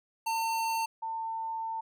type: tone pair in turn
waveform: square / sine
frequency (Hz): 903 / 898.6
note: A5 / A5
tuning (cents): +45 / +36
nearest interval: unison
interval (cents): 9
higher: first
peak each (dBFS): -29 / -32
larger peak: first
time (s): 0.26-0.86 / 1.02-1.81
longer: second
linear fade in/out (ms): 10
effects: none